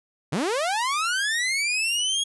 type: linear sweep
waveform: sawtooth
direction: up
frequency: 123.47 to 3322 Hz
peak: -19 dBFS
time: 0.32-2.24 s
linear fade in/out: 10 ms
effects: resampled to 24000 Hz